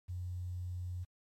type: tone with quantisation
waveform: sine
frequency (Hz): 90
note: F#2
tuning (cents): -47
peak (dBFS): -37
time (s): 0.08-1.05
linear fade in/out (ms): 20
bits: 11
effects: MP3 64 kbps